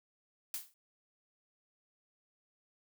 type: noise with exponential decay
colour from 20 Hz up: blue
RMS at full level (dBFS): -35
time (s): 0.54-0.74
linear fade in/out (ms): 1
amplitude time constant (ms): 42
effects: none